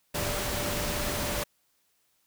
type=tone in noise; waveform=sine; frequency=587.3 Hz; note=D5; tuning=in tune; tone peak=-37 dBFS; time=0.14-1.44 s; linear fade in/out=10 ms; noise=pink; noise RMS=-31 dBFS; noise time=0.14-1.44 s; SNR=-9 dB; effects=white hiss -71 dBFS RMS until 2.26 s